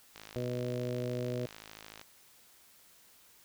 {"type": "click train", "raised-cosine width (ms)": 0.2, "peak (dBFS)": -29, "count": 100, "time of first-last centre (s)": [0.16, 2.014], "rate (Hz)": 53.4}
{"type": "harmonic tone", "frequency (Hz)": 123.47, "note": "B2", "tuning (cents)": 0, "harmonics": [1, 2, 3, 4, 5], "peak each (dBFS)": [-37, -40, -40, -39, -42], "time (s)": [0.36, 1.46], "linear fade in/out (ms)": 0}
{"effects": ["white hiss -61 dBFS RMS until 3.44 s"]}